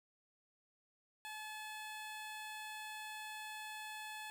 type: tone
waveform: 15% pulse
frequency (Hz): 860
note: A5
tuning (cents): -40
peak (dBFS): -39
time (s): 1.25-4.3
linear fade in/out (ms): 0
effects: none